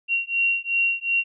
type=beating tone pair; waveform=sine; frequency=2748 / 2750.7 Hz; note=F7 / F7; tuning=-29 / -27 cents; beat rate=2.7 Hz; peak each=-23 dBFS; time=0.08-1.24 s; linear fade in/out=50 ms; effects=none